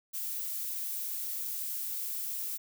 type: noise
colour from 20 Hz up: violet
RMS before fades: -36 dBFS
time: 0.13-2.58 s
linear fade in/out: 20 ms
effects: none